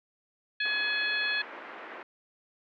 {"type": "harmonic tone", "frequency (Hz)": 846, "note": "G#5", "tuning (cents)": 32, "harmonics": [2, 3, 4, 5], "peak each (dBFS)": [-29, -33, -35, -37], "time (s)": [0.6, 1.42], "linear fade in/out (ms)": 5}
{"type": "band-pass noise", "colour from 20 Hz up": "white", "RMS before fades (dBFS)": -44, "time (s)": [0.65, 2.03], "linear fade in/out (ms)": 2, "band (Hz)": [290, 2000], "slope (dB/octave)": 24}
{"effects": []}